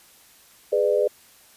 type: chord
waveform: sine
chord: G# diminished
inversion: none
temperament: just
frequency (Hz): 415.3 / 498.4 / 598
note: G#4 / B4 / D5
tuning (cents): 0 / +16 / +31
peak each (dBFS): -22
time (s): 0.72-1.08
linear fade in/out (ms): 10
effects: white hiss -53 dBFS RMS until 1.56 s + resampled to 32000 Hz